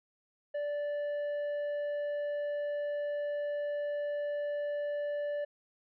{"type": "tone with tanh clipping", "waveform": "sine", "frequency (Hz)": 584, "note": "D5", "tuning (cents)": -10, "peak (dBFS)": -33, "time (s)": [0.54, 5.45], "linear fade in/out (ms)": 10, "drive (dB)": 6, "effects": []}